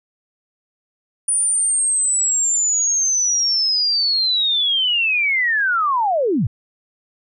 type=linear sweep; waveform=sine; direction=down; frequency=9500 to 85.2 Hz; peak=-15 dBFS; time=1.28-6.47 s; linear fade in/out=5 ms; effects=none